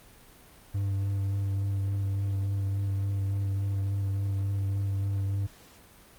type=tone with vibrato; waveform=triangle; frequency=98.6 Hz; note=G2; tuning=11 cents sharp; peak=-24 dBFS; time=0.74-5.47 s; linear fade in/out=10 ms; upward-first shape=sine; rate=3.5 Hz; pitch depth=16 cents each way; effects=pink hiss -54 dBFS RMS until 6.18 s + Opus 32 kbps